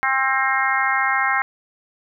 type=harmonic tone; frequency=266 Hz; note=C4; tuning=29 cents sharp; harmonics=3 / 4 / 5 / 6 / 7 / 8; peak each=-24 / -24 / -24 / -24 / -24 / -24 dBFS; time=0.03-1.42 s; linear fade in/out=0 ms; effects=none